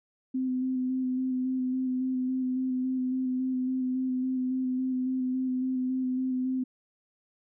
sine tone with vibrato, 257 Hz, C4, 31 cents flat, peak -26 dBFS, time 0.34-6.64 s, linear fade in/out 10 ms, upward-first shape square, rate 3.6 Hz, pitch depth 15 cents each way, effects none

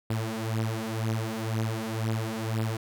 sawtooth beating tone pair, 110.4 / 112.4 Hz, A2 / A2, +6 / +37 cents, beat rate 2 Hz, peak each -27 dBFS, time 0.1-2.77 s, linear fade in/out 5 ms, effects none

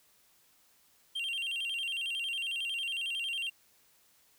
triangle tone with vibrato, 2960 Hz, F#7, in tune, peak -31 dBFS, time 1.15-3.5 s, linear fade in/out 10 ms, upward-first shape square, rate 11 Hz, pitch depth 120 cents each way, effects white hiss -66 dBFS RMS until 4.38 s

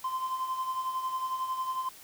triangle tone with tremolo, 1037 Hz, C6, 16 cents flat, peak -25 dBFS, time 0.04-1.89 s, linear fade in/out 5 ms, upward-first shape sine, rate 11 Hz, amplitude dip 60%, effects tanh soft clip ceiling -23 dBFS + white hiss -51 dBFS RMS until 2.03 s

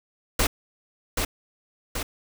pink noise with echo, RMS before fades -21 dBFS, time 0.39-0.47 s, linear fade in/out 5 ms, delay 780 ms, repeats 2, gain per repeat -4 dB, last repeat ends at 2.03 s, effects none

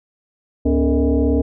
sine tone with frequency modulation, 106.8 Hz, G#2, 49 cents sharp, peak -13 dBFS, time 0.65-1.42 s, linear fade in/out 10 ms, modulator 177 Hz, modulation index 2.2, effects none

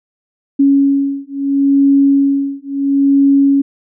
sine beating tone pair, 277.2 / 277.94 Hz, C#4 / C#4, 0 / +5 cents, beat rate 0.74 Hz, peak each -12 dBFS, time 0.59-3.62 s, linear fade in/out 10 ms, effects none

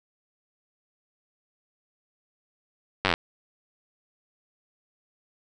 slowing click train, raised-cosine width 0.3 ms, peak -5 dBFS, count 9, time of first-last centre 3.05-3.139 s, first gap 10 ms, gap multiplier 1.03, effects none

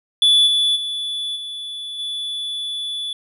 triangle tone with level steps, 3450 Hz, A7, 35 cents flat, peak -9 / -13 / -21 / -26 / -22 dBFS, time 0.22-3.13 s, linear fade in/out 2 ms, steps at 0.46 / 0.75 / 1.35 / 1.98 s, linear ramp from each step 20 ms, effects resampled to 32000 Hz

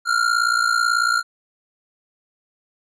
square ring-modulated tone, 1396.9 Hz, F6, in tune, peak -14 dBFS, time 0.05-1.23 s, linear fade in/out 50 ms, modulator 29.1 Hz, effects low-pass 8000 Hz 12 dB/octave

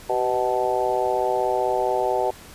harmonic tone with a mistuned harmonic, 124.7 Hz, B2, 17 cents sharp, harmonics 3 / 4 / 5 / 6 / 7, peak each -26 / -26 / -26 / -26 / -26 dBFS, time 0.09-2.31 s, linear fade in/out 10 ms, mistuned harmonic 3, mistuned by +41 cents, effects pink hiss -44 dBFS RMS until 2.54 s + resampled to 32000 Hz

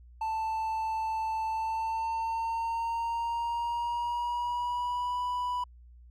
triangle tone with pitch glide, 884 to 986.5 Hz, A5 to B5, +8 to -2 cents, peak -27 dBFS, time 0.21-5.64 s, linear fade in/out 5 ms, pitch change +190 cents, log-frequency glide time 1.48-5.21 s, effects added 60 Hz sine -50 dBFS peak until 6.1 s

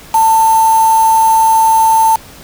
sine tone with quantisation, 892 Hz, A5, 23 cents sharp, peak -6 dBFS, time 0.14-2.16 s, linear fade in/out 5 ms, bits 3, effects pink hiss -36 dBFS RMS until 2.43 s

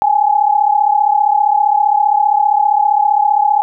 sine tone pair together, 814 / 849.2 Hz, G#5 / G#5, -35 / +38 cents, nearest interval minor second, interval 73 cents, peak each -12 dBFS, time 0.02-3.62 s, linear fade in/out 0 ms, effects none

